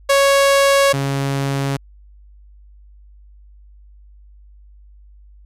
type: tone pair in turn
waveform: sawtooth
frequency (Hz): 554.4 / 138.08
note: C#5 / C#3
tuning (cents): 0 / -6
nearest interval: 2 octaves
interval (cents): 2406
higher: first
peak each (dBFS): -7 / -14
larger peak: first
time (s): 0.09-0.93 / 0.93-1.77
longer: neither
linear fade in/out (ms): 10
effects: added 50 Hz sine -42 dBFS peak until 5.45 s + low-pass 12000 Hz 12 dB/octave